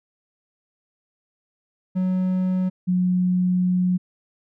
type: tone pair in turn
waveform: triangle / sine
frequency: 185 / 181.4 Hz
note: F#3 / F#3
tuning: 0 / -34 cents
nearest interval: unison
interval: 34 cents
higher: first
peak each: -17 dBFS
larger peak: neither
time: 1.95-2.7 / 2.87-3.98 s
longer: second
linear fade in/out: 20 ms
effects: none